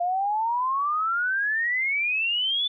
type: exponential sweep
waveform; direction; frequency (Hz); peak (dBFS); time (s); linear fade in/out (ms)
sine; up; 690 to 3520; -22; 0-2.68; 10
effects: none